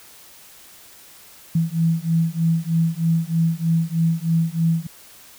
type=beating tone pair; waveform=sine; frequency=163.1 / 166.3 Hz; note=E3 / E3; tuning=-18 / +16 cents; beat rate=3.2 Hz; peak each=-20 dBFS; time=1.55-4.87 s; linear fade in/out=5 ms; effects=white hiss -46 dBFS RMS until 5.38 s